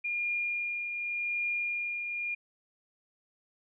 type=tone with tremolo; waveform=sine; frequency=2416 Hz; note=D7; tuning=48 cents sharp; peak=-28 dBFS; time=0.04-2.35 s; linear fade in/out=10 ms; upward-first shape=triangle; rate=0.87 Hz; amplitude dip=45%; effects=none